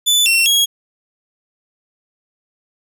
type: tone with pitch steps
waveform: sawtooth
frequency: 3491 / 2716 / 3307 Hz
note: A7 / F7 / G#7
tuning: -14 / -49 / -8 cents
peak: -8 dBFS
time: 0.06-0.66 s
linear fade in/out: 20 ms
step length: 200 ms
effects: none